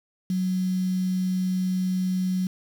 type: tone with quantisation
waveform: sine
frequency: 185 Hz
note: F#3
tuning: in tune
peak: -22 dBFS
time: 0.3-2.47 s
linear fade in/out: 2 ms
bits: 7
effects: none

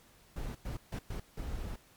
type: noise bursts at uneven times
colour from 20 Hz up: brown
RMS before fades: -38 dBFS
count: 5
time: 0.36-0.55 / 0.65-0.77 / 0.92-0.99 / 1.1-1.2 / 1.37-1.76 s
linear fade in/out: 5 ms
effects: pink hiss -62 dBFS RMS until 1.96 s + MP3 96 kbps

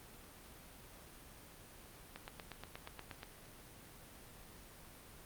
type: click train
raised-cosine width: 0.3 ms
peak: -29 dBFS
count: 10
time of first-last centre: 2.16-3.231 s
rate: 8.4 Hz
effects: pink hiss -56 dBFS RMS until 5.25 s + Opus 32 kbps

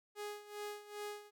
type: tone with tremolo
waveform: sawtooth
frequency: 415.3 Hz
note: G#4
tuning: in tune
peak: -37 dBFS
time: 0.15-1.31 s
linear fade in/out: 50 ms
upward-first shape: sine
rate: 2.5 Hz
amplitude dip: 80%
effects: none

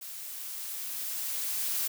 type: noise with level ramp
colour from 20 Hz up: blue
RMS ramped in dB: -42 to -30 dBFS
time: 0.01-1.88 s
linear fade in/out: 10 ms
effects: none

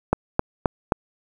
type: click train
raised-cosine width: 1 ms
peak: -3 dBFS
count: 4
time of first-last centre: 0.13-0.922 s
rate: 3.79 Hz
effects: 7-bit

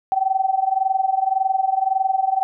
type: tone with amplitude modulation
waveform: sine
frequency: 767 Hz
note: G5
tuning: 38 cents flat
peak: -13 dBFS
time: 0.12-2.43 s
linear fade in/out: 0 ms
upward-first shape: sine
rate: 21.8 Hz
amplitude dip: 85%
effects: none

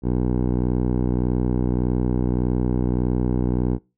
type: tone with low-pass filter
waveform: 10% pulse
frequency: 61.7 Hz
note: B1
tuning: 1 cent flat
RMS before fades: -21 dBFS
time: 0.02-3.79 s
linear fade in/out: 50 ms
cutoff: 480 Hz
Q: 0.83
effects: noise-tail reverb RT60 0.3 s tail -25 dB re dry

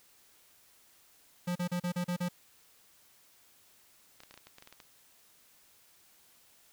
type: tone bursts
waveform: square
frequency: 177 Hz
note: F3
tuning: 23 cents sharp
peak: -31 dBFS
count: 7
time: 1.47-2.288 s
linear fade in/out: 10 ms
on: 86 ms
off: 36 ms
type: clicks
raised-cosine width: 0.2 ms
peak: -33 dBFS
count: 11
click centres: 4.204 / 4.235 / 4.31 / 4.341 / 4.376 / 4.47 / 4.584 / 4.624 / 4.674 / 4.726 / 4.802 s
effects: white hiss -63 dBFS RMS until 6.72 s

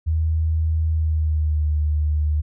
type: tone with pitch glide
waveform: sine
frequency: 79.7 to 75.58 Hz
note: D#2 to D#2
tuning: +42 to -50 cents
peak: -17 dBFS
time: 0.06-2.42 s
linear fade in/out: 20 ms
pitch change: -92 cents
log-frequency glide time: 0.9-1.69 s
effects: none

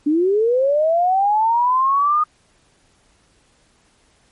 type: linear sweep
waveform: sine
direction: up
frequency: 285.2 to 1238 Hz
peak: -13 dBFS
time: 0.06-2.24 s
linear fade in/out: 10 ms
effects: pink hiss -58 dBFS RMS until 4.31 s + MP3 48 kbps

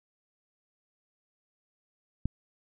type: click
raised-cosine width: 5 ms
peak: -16 dBFS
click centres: 2.256 s
effects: none

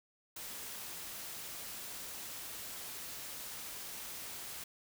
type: noise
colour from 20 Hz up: white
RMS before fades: -45 dBFS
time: 0.36-4.64 s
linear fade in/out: 5 ms
effects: none

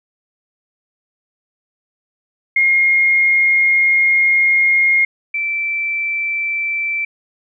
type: tone pair in turn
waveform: sine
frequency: 2139 / 2333 Hz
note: C7 / D7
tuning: +38 / -12 cents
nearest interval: major second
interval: 150 cents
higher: second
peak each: -10 / -17 dBFS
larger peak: first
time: 2.56-5.05 / 5.34-7.05 s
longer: first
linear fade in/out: 5 ms
effects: none

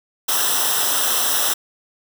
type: noise with comb filter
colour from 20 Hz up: white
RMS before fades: -19 dBFS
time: 0.28-1.54 s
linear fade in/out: 10 ms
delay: 0.44 ms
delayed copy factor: -0.85
effects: none

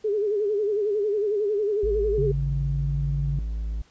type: tone with vibrato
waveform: sine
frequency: 415.3 Hz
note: G#4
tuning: in tune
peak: -21 dBFS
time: 0.04-2.32 s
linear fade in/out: 10 ms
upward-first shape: sine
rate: 11 Hz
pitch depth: 83 cents each way
type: tone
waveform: triangle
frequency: 54.1 Hz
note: A1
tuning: 29 cents flat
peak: -24 dBFS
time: 1.83-3.82 s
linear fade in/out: 5 ms
type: tone with pitch glide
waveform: sine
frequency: 140 to 142.2 Hz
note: C#3 to C#3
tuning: +18 to +45 cents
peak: -24 dBFS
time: 2.18-3.39 s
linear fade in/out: 2 ms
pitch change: +27 cents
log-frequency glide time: 2.66-2.9 s
effects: pink hiss -59 dBFS RMS until 3.9 s + resampled to 16000 Hz

